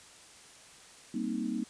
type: chord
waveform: sine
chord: C minor seventh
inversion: second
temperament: equal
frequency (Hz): 196 / 233.1 / 261.6 / 311.1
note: G3 / Bb3 / C4 / Eb4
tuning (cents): 0 / 0 / 0 / 0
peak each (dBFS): -39 / -34 / -37 / -37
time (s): 1.14-1.64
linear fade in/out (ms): 5
effects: white hiss -54 dBFS RMS until 1.69 s + resampled to 22050 Hz